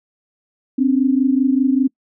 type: tone pair together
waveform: sine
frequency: 259.3 / 284.4 Hz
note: C4 / C#4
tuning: -15 / +45 cents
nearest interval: major second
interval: 160 cents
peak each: -14 / -17 dBFS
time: 0.78-1.88 s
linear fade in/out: 10 ms
effects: noise-tail reverb RT60 0.1 s tail -24 dB re dry